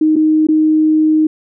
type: tone with dropouts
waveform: sine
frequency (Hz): 311.1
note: D#4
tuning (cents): 0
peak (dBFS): -8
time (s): 0.01-1.27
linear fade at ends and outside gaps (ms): 5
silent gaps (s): 0.158-0.163 / 0.47-0.486
effects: none